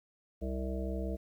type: harmonic tone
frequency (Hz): 65.1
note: C2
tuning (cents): -8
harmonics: 1 / 3 / 5 / 7 / 9 / 10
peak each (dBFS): -35 / -40 / -42 / -43 / -45 / -45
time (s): 0.41-1.17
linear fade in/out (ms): 20
effects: 11-bit